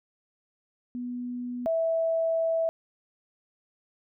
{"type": "tone pair in turn", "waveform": "sine", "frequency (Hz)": [245.5, 655.4], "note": ["B3", "E5"], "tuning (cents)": [-10, -10], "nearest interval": "octave + perfect fourth", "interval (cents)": 1700, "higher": "second", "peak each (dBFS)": [-31, -23], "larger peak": "second", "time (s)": [[0.95, 1.66], [1.66, 2.69]], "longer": "second", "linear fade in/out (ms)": 0, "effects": []}